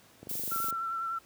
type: click train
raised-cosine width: 2 ms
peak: -31 dBFS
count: 13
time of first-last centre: 0.23-0.726 s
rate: 24.2 Hz
type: noise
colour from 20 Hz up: violet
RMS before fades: -35 dBFS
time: 0.29-0.71 s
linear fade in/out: 5 ms
type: tone with vibrato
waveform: sine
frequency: 1345 Hz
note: E6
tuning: 34 cents sharp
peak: -31 dBFS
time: 0.51-1.19 s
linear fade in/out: 10 ms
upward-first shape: sine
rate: 10 Hz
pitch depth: 26 cents each way
effects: pink hiss -59 dBFS RMS until 1.25 s + high-pass 100 Hz 12 dB/octave